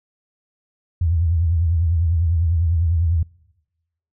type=tone with vibrato; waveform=sine; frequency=83.6 Hz; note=E2; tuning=25 cents sharp; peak=-15 dBFS; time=1.01-3.23 s; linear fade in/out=5 ms; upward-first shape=triangle; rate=10 Hz; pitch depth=140 cents each way; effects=noise-tail reverb RT60 1.0 s tail -25 dB re dry